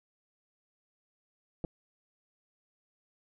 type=clicks; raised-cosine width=2 ms; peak=-23 dBFS; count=2; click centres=1.642 / 1.648 s; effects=none